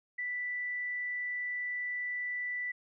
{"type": "tone", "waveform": "sine", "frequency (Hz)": 1975, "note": "B6", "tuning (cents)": 0, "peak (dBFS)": -33, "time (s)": [0.18, 2.72], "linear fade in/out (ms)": 10, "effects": []}